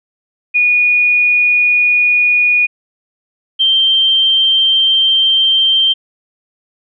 sine tone pair in turn, 2455 / 3143 Hz, D#7 / G7, -24 / +4 cents, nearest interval major third, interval 428 cents, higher second, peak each -8 dBFS, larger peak neither, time 0.54-2.67 / 3.59-5.94 s, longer second, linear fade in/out 20 ms, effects none

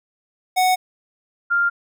square / sine tone pair in turn, 740 / 1396.9 Hz, F#5 / F6, 0 / 0 cents, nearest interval major seventh, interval 1100 cents, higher second, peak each -15 dBFS, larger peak neither, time 0.56-0.76 / 1.5-1.7 s, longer neither, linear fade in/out 20 ms, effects none

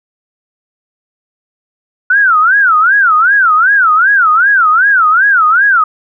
sine tone with vibrato, 1432 Hz, F6, 43 cents sharp, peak -5 dBFS, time 2.1-5.84 s, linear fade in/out 5 ms, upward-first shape sine, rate 2.6 Hz, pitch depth 260 cents each way, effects none

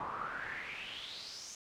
brown noise with band-pass filter sweep, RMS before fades -43 dBFS, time 0-1.55 s, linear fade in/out 2 ms, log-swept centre 960 to 6500 Hz, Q 5.6, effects none

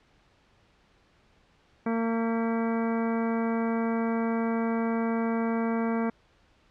harmonic tone with a mistuned harmonic, 228.2 Hz, A#3, 37 cents flat, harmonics 1 / 2 / 3 / 4 / 5 / 6 / 7 / 9 / 10, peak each -26 / -32 / -36 / -38 / -40 / -42 / -43 / -45 / -46 dBFS, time 1.86-6.1 s, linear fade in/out 5 ms, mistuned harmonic 9, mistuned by -69 cents, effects pink hiss -63 dBFS RMS until 6.7 s + low-pass 4000 Hz 12 dB/octave

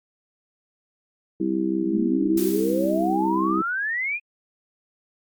harmonic tone, 65.3 Hz, C2, 3 cents flat, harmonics 3 / 4 / 5 / 6, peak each -27 / -30 / -23 / -31 dBFS, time 1.4-3.62 s, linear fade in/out 5 ms
sine exponential sweep, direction up, 183.6 to 2503 Hz, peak -23 dBFS, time 1.82-4.2 s, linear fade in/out 50 ms
blue noise with exponential decay, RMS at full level -30 dBFS, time 2.37-3.71 s, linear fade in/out 5 ms, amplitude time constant 290 ms
effects Opus 48 kbps

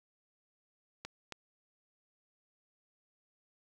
clicks, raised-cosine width 0.2 ms, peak -24 dBFS, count 2, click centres 1.05 / 1.323 s, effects 10-bit

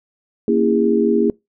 sine chord, A# half-diminished seventh, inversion none, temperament equal with one note detuned, 233.1 / 277.2 / 329.6 / 406.8 Hz, A#3 / C#4 / E4 / G#4, 0 / 0 / 0 / -36 cents, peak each -17 / -23 / -19 / -17 dBFS, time 0.48-1.3 s, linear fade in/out 2 ms, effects noise-tail reverb RT60 0.2 s tail -24 dB re dry

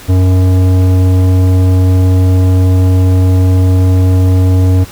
triangle tone with tanh clipping, 92.5 Hz, F#2, in tune, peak -7 dBFS, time 0.08-4.85 s, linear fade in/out 20 ms, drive 18 dB, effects pink hiss -32 dBFS RMS until 4.91 s

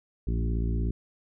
harmonic tone with a mistuned harmonic, 56.7 Hz, A#1, 47 cents flat, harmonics 1 / 2 / 3 / 4 / 5 / 6 / 7, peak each -26 / -32 / -36 / -38 / -40 / -42 / -43 dBFS, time 0.27-0.91 s, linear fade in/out 5 ms, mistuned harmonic 3, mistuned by +30 cents, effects none

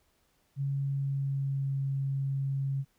sine tone with pitch glide, 138.59 to 136.76 Hz, C#3 to C#3, 0 to -23 cents, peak -28 dBFS, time 0.56-2.85 s, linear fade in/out 50 ms, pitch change -23 cents, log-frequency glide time 0.78-1.79 s, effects pink hiss -71 dBFS RMS until 2.98 s

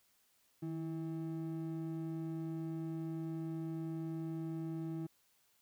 triangle ring-modulated tone, 242.3 Hz, B3, 33 cents flat, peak -33 dBFS, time 0.62-5.07 s, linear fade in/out 10 ms, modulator 84.2 Hz, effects white hiss -73 dBFS RMS until 5.61 s

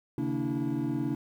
triangle tone cluster, 135.2 / 153.3 / 230.1 / 288.4 / 327.1 Hz, C#3 / D#3 / A#3 / D4 / E4, -43 / -25 / -22 / -31 / -13 cents, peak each -32 / -37 / -33 / -29 / -32 dBFS, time 0.18-1.15 s, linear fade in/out 2 ms, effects tanh soft clip ceiling -19 dBFS + 10-bit

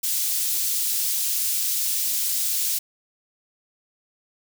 white high-pass noise, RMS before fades -24 dBFS, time 0.03-2.79 s, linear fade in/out 10 ms, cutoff 4400 Hz, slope 12 dB/octave, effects none

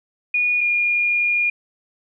sine tone pair in turn, 2451 / 2424 Hz, D#7 / D#7, -27 / -46 cents, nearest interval unison, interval 19 cents, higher first, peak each -16 dBFS, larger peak neither, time 0.34-0.61 / 0.61-1.5 s, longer second, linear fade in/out 5 ms, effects none

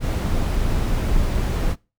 brown noise, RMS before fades -20 dBFS, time 0-1.76 s, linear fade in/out 50 ms, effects noise-tail reverb RT60 0.3 s tail -24 dB re dry

